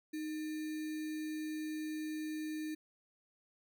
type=tone with sample-and-hold; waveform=sine; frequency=310 Hz; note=D#4; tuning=6 cents flat; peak=-37 dBFS; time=0.13-2.75 s; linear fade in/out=10 ms; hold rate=2100 Hz; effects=none